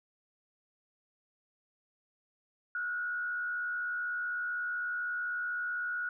sine tone with frequency modulation, 1451 Hz, F#6, 34 cents flat, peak -32 dBFS, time 2.75-6.09 s, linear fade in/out 2 ms, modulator 75.9 Hz, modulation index 0.57, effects none

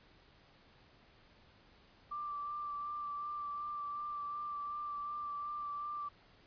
sine tone with vibrato, 1174.7 Hz, D6, in tune, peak -38 dBFS, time 2.11-6.09 s, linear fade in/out 10 ms, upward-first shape sine, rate 2.7 Hz, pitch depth 17 cents each way, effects pink hiss -64 dBFS RMS until 6.46 s + resampled to 11025 Hz

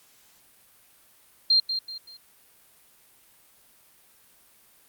sine tone with echo, 4186 Hz, C8, in tune, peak -16 dBFS, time 1.5-1.6 s, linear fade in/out 5 ms, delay 190 ms, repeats 3, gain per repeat -9 dB, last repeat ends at 2.17 s, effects white hiss -58 dBFS RMS until 4.88 s + Opus 48 kbps

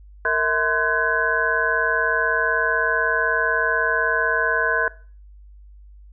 sine tone cluster, 461.3 / 646 / 1032 / 1512 / 1668 Hz, A#4 / E5 / C6 / F#6 / G#6, -18 / -35 / -24 / +37 / +7 cents, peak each -26 / -27 / -26 / -21 / -24 dBFS, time 0.25-4.88 s, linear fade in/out 2 ms, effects noise-tail reverb RT60 0.4 s tail -19 dB re dry + added 50 Hz sine -42 dBFS peak until 6.12 s

